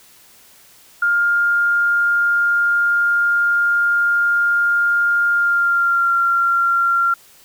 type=tone with pitch glide; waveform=sine; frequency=1407 to 1379.6 Hz; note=F6 to F6; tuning=+12 to -22 cents; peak=-13 dBFS; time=1.02-7.14 s; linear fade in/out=5 ms; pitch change=-34 cents; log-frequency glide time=5.31-6.14 s; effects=white hiss -48 dBFS RMS until 7.44 s